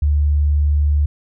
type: tone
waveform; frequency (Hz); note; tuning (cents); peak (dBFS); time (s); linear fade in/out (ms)
sine; 73.42; D2; 0; -12; 0.02-1.06; 5
effects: none